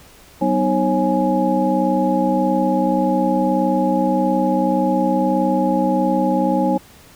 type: tone cluster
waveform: sine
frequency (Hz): 190.1 / 249 / 310.7 / 542 / 834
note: F#3 / B3 / D#4 / C#5 / G#5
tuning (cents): +47 / +14 / -2 / -39 / +7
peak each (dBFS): -21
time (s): 0.41-6.78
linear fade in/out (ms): 10
effects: pink hiss -46 dBFS RMS until 7.15 s